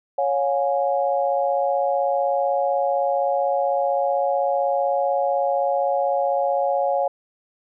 sine chord, Db major, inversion none, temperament equal with one note detuned, 554.4 / 714.8 / 830.6 Hz, Db5 / F5 / Ab5, 0 / +40 / 0 cents, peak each -21 / -23 / -25 dBFS, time 0.18-7.08 s, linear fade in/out 5 ms, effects none

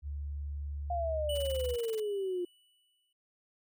sine tone, 72 Hz, D2, 34 cents flat, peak -35 dBFS, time 0.02-1.77 s, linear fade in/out 50 ms
sine exponential sweep, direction down, 710 to 349.2 Hz, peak -31 dBFS, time 0.9-2.45 s, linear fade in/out 5 ms
square tone with exponential decay, 2960 Hz, F#7, in tune, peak -37 dBFS, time 1.29-3.13 s, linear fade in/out 5 ms, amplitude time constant 400 ms
white noise bursts, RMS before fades -47 dBFS, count 14, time 1.35-2.001 s, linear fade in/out 5 ms, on 27 ms, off 21 ms
effects none

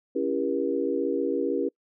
sine chord, C# diminished seventh, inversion none, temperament just, 277.2 / 332.6 / 399.1 / 479 Hz, C#4 / E4 / G4 / Bb4, 0 / +16 / +31 / +47 cents, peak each -29 / -30 / -29 / -29 dBFS, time 0.15-1.69 s, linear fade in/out 10 ms, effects noise-tail reverb RT60 0.1 s tail -26 dB re dry

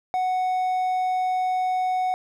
triangle tone, 740 Hz, F#5, in tune, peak -19 dBFS, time 0.14-2.14 s, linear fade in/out 0 ms, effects none

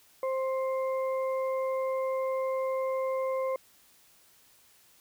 harmonic tone, 526 Hz, C5, 9 cents sharp, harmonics 1 / 2 / 4, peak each -28 / -36 / -46 dBFS, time 0.23-3.56 s, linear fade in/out 2 ms, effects white hiss -61 dBFS RMS until 5 s

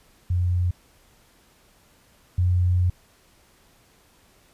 sine tone pair in turn, 89 / 89.67 Hz, F2 / F2, +33 / +46 cents, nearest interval unison, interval 13 cents, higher second, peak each -19 / -17 dBFS, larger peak second, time 0.3-0.71 / 2.38-2.9 s, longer second, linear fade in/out 5 ms, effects pink hiss -58 dBFS RMS until 4.53 s + resampled to 32000 Hz

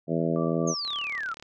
harmonic tone, 82.41 Hz, E2, in tune, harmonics 2 / 3 / 4 / 5 / 6 / 7 / 8, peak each -28 / -30 / -31 / -32 / -33 / -33 / -34 dBFS, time 0.07-0.75 s, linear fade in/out 50 ms
sine tone with tremolo, 1164 Hz, D6, 16 cents flat, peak -34 dBFS, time 0.36-1.19 s, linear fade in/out 0 ms, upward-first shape triangle, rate 3.7 Hz, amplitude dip 80%
sine exponential sweep, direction down, 6680 to 1266 Hz, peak -29 dBFS, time 0.67-1.34 s, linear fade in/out 10 ms
click train, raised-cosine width 0.2 ms, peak -26 dBFS, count 22, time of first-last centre 0.85-1.425 s, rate 36.5 Hz
effects none

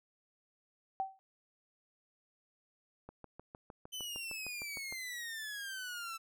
sine tone with exponential decay, 770 Hz, G5, 31 cents flat, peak -29 dBFS, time 1-1.19 s, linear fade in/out 0 ms, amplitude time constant 41 ms
click train, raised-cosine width 1 ms, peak -34 dBFS, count 13, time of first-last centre 3.09-4.925 s, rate 6.54 Hz
sawtooth exponential sweep, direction down, 3069 to 1318.5 Hz, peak -37 dBFS, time 3.92-6.18 s, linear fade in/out 20 ms
effects none

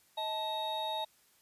triangle tone cluster, 632 / 876 / 3759 Hz, D#5 / A5 / A#7, +27 / -8 / +14 cents, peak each -38 / -34 / -37 dBFS, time 0.17-1.05 s, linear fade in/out 10 ms, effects white hiss -67 dBFS RMS until 1.41 s + resampled to 32000 Hz

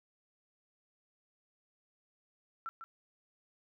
sine tone with echo, 1341 Hz, E6, 29 cents sharp, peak -37 dBFS, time 2.66-2.69 s, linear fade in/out 0 ms, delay 150 ms, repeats 1, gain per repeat -7 dB, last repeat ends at 2.84 s, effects none

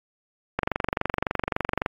click train, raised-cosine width 0.5 ms, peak -8 dBFS, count 31, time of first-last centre 0.59-1.861 s, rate 23.6 Hz, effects AAC 32 kbps

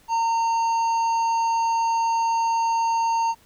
harmonic tone, 916 Hz, A#5, 31 cents flat, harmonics 1 / 3 / 5 / 7, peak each -19 / -38 / -41 / -39 dBFS, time 0.08-3.35 s, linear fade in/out 50 ms, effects pink hiss -56 dBFS RMS until 3.45 s

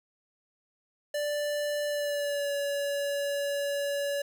square tone with pitch glide, 587.3 to 568 Hz, D5 to C#5, 0 to +42 cents, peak -29 dBFS, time 1.14-4.22 s, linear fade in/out 5 ms, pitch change -58 cents, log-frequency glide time 1.87-2.53 s, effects 10-bit

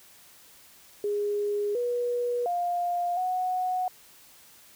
sine tone with pitch steps, 411.9 / 484.9 / 703 / 736 Hz, G#4 / B4 / F5 / F#5, -14 / -32 / +11 / -9 cents, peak -25 dBFS, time 1.04-3.88 s, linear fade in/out 2 ms, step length 710 ms, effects white hiss -54 dBFS RMS until 4.75 s

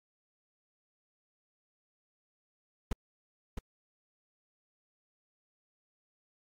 brown noise with echo, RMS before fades -30 dBFS, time 2.91-2.93 s, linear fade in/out 5 ms, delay 660 ms, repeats 1, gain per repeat -6 dB, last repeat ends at 3.59 s, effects AAC 48 kbps

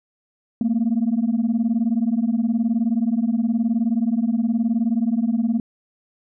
sine beating tone pair, 220 / 239 Hz, A3 / A#3, 0 / +43 cents, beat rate 19 Hz, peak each -19 dBFS, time 0.61-5.6 s, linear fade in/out 2 ms, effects tanh soft clip ceiling -13 dBFS

